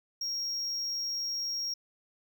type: tone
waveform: triangle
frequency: 5588 Hz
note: F8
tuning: in tune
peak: -30 dBFS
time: 0.21-1.74 s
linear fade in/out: 5 ms
effects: none